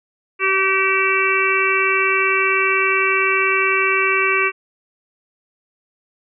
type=harmonic tone; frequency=384.3 Hz; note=G4; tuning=34 cents flat; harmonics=1 / 3 / 4 / 5 / 6 / 7; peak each=-22 / -21 / -24 / -25 / -19 / -21 dBFS; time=0.39-4.52 s; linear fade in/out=50 ms; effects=none